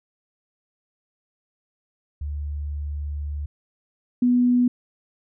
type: tone pair in turn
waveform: sine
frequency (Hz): 73.1 / 245.9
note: D2 / B3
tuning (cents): -7 / -7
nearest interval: octave + major sixth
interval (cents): 2100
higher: second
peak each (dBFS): -26 / -15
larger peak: second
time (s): 2.21-3.46 / 4.22-4.68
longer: first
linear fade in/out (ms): 5
effects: none